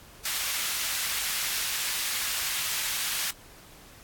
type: high-pass noise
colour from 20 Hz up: pink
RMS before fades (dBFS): -30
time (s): 0.25-3.31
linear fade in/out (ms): 5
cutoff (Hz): 1900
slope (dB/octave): 12
effects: pink hiss -51 dBFS RMS until 4.03 s + AAC 64 kbps